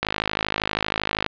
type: click train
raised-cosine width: 0.3 ms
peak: -5 dBFS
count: 66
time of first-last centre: 0.03-1.263 s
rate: 52.7 Hz
effects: resampled to 11025 Hz + 7-bit